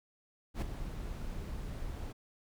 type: noise with ADSR envelope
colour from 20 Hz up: brown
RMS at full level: -30 dBFS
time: 0.54-2.13 s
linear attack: 82 ms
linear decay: 4 ms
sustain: -10 dB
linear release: 17 ms
effects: none